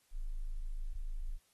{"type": "tone", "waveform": "sine", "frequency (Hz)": 26.7, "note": "G#0", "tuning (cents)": 49, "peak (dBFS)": -35, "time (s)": [0.11, 1.39], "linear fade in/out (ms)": 50, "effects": ["white hiss -72 dBFS RMS until 1.53 s", "AAC 32 kbps"]}